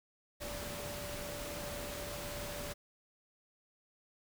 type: tone in noise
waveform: sine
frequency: 582 Hz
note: D5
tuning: 16 cents flat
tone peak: -45 dBFS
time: 0.4-2.74 s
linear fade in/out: 20 ms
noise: pink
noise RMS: -43 dBFS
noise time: 0.4-2.74 s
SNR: -5 dB
effects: none